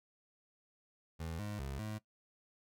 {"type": "tone with pitch steps", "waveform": "25% pulse", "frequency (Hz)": [81.5, 104.2, 68.3, 107.4], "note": ["E2", "G#2", "C#2", "A2"], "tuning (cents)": [-19, 6, -25, -41], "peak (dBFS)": -36, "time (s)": [1.19, 1.99], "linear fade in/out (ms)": 20, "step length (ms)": 200, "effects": ["noise-tail reverb RT60 0.1 s tail -19 dB re dry"]}